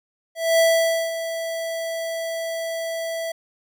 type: tone with ADSR envelope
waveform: square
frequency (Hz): 659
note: E5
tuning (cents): -1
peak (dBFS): -14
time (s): 0.35-3.32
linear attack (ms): 240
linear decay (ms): 520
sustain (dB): -12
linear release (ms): 6
effects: none